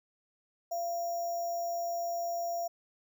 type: tone with sample-and-hold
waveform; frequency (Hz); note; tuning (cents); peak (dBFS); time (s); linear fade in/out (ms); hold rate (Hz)
sine; 686; F5; -31; -31; 0.71-2.68; 10; 6300
effects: none